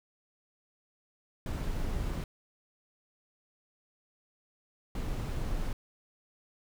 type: noise bursts at uneven times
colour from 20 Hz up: brown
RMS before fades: -33 dBFS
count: 2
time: 1.46-2.24 / 4.95-5.73 s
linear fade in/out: 2 ms
effects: none